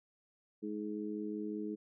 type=harmonic tone; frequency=105.4 Hz; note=G#2; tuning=26 cents sharp; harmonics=2 / 3 / 4; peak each=-41 / -40 / -43 dBFS; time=0.62-1.76 s; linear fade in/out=20 ms; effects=none